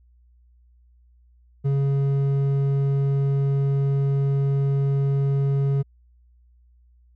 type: tone with hard clipping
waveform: sine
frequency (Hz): 138.59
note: C#3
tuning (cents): 0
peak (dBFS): -20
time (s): 1.64-5.83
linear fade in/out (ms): 20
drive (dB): 6
effects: added 60 Hz sine -53 dBFS peak until 7.15 s